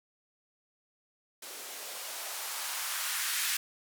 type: noise with band-pass filter sweep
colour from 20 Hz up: violet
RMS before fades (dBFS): -36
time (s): 1.42-3.57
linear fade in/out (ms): 5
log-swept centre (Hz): 360 to 1800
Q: 1.4
effects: none